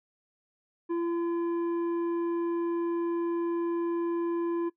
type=tone with tanh clipping; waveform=sine; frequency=340 Hz; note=F4; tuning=46 cents flat; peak=-28 dBFS; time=0.89-4.7 s; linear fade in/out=20 ms; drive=8 dB; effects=noise-tail reverb RT60 0.1 s tail -19 dB re dry